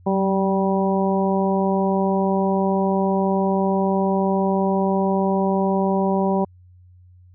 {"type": "harmonic tone with a mistuned harmonic", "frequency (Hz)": 193.9, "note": "G3", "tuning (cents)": -19, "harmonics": [1, 2, 3, 4, 5], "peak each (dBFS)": [-20, -23, -25, -26, -27], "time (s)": [0.06, 6.45], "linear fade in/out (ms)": 10, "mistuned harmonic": 1, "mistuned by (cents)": -28, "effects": ["added 90 Hz sine -46 dBFS peak until 7.34 s"]}